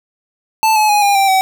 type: tone with pitch steps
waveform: square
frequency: 880 / 854.9 / 830.6 / 807 / 784 / 761.7 Hz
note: A5 / G#5 / G#5 / G#5 / G5 / G5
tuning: 0 / +50 / 0 / -50 / 0 / -50 cents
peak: -10 dBFS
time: 0.63-1.41 s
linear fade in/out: 0 ms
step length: 130 ms
effects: none